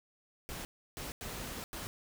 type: noise bursts at uneven times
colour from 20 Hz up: pink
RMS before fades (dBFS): -42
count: 4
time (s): 0.49-0.65 / 0.97-1.12 / 1.21-1.64 / 1.73-1.87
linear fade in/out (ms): 0
effects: none